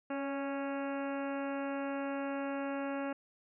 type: harmonic tone with a mistuned harmonic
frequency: 276.3 Hz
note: C#4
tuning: 6 cents flat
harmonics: 1 / 2 / 3 / 4 / 5 / 6 / 7 / 8 / 9 / 10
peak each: -37 / -39 / -44 / -48 / -47 / -49 / -55 / -55 / -55 / -54 dBFS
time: 0.1-3.13 s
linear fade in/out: 5 ms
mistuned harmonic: 2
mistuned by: +21 cents
effects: none